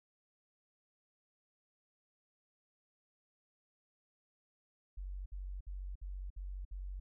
sine tone bursts, 46.92 Hz, F#1, 25 cents sharp, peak -40 dBFS, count 6, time 4.97-7 s, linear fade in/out 10 ms, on 290 ms, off 58 ms, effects none

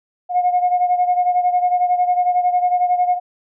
sine beating tone pair, 717 / 728 Hz, F5 / F#5, +45 / -28 cents, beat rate 11 Hz, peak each -14 / -19 dBFS, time 0.29-3.2 s, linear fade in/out 50 ms, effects tanh soft clip ceiling -8 dBFS

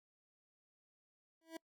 25% pulse tone with exponential growth, 325.9 Hz, E4, 20 cents flat, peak -38 dBFS, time 1.41-1.57 s, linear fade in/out 5 ms, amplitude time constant 34 ms, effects noise-tail reverb RT60 0.1 s tail -25 dB re dry

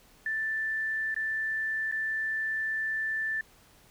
sine tone with dropouts, 1765 Hz, A6, 5 cents sharp, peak -28 dBFS, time 0.26-3.41 s, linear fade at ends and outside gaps 2 ms, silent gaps 1.144-1.163 / 1.914-1.923 s, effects pink hiss -59 dBFS RMS until 3.9 s

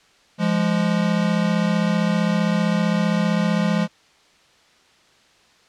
square tone pair together, 172.3 / 207.7 Hz, F3 / G#3, -23 / 0 cents, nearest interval minor third, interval 323 cents, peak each -21 dBFS, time 0.38-3.88 s, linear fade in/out 50 ms, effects white hiss -55 dBFS RMS until 5.68 s + low-pass 5000 Hz 12 dB/octave

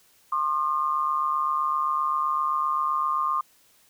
sine tone pair together, 1063 / 1210.7 Hz, C6 / D#6, +27 / -48 cents, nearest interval major second, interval 225 cents, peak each -25 dBFS, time 0.32-3.41 s, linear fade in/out 5 ms, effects white hiss -60 dBFS RMS until 3.89 s

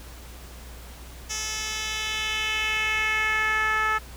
10% pulse tone with band-pass filter sweep, 433.9 Hz, A4, 24 cents flat, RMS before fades -26 dBFS, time 1.29-3.99 s, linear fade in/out 20 ms, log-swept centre 5600 to 1400 Hz, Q 2.2, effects added 60 Hz sine -41 dBFS peak until 4.16 s + pink hiss -46 dBFS RMS until 4.16 s

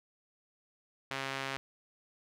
sawtooth tone with band-pass filter, 135.3 Hz, C#3, 42 cents flat, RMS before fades -38 dBFS, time 1.11-1.57 s, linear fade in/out 0 ms, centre 2200 Hz, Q 0.83, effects none

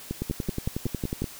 two click trains, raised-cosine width 3 ms, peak -15 / -16 dBFS, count 12 / 7, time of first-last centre 0.22-1.22 / 0.11-1.242 s, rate 11 / 5.3 Hz, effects white hiss -44 dBFS RMS until 1.39 s

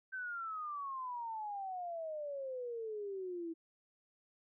sine exponential sweep, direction down, 1554 to 324.4 Hz, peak -39 dBFS, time 0.12-3.54 s, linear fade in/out 20 ms, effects none

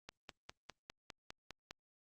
click train, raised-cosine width 0.2 ms, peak -29 dBFS, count 9, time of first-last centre 0.09-1.709 s, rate 4.94 Hz, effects Opus 48 kbps

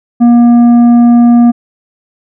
sine tone with tanh clipping, 238.1 Hz, A#3, 37 cents sharp, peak -3 dBFS, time 0.2-1.52 s, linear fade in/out 20 ms, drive 7 dB, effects none

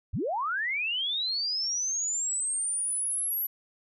sine linear sweep, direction up, 47.36 to 11840 Hz, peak -27 dBFS, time 0.13-3.47 s, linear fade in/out 10 ms, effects none

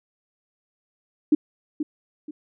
sine tone with echo, 301.4 Hz, D4, 45 cents sharp, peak -12 dBFS, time 1.32-1.35 s, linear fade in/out 5 ms, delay 480 ms, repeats 2, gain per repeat -10 dB, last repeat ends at 2.31 s, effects none

